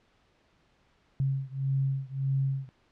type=beating tone pair; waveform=sine; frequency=134.9 / 136.6 Hz; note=C#3 / C#3; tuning=-47 / -25 cents; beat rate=1.7 Hz; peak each=-29 / -30 dBFS; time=1.2-2.69 s; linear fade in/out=0 ms; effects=pink hiss -67 dBFS RMS until 2.91 s + low-pass 4000 Hz 12 dB/octave